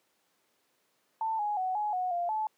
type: tone with pitch steps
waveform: sine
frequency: 889 / 833 / 745 / 840 / 733 / 697 / 866 Hz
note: A5 / G#5 / F#5 / G#5 / F#5 / F5 / A5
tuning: +18 / +5 / +12 / +19 / -16 / -4 / -28 cents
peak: -28 dBFS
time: 1.21-2.47 s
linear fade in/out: 2 ms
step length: 180 ms
effects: pink hiss -72 dBFS RMS until 2.57 s + high-pass 300 Hz 12 dB/octave